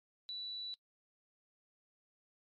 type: tone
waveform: sine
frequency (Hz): 3951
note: B7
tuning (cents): 0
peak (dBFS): -40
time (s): 0.29-0.74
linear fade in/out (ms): 0
effects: noise-tail reverb RT60 0.1 s tail -22 dB re dry + MP3 48 kbps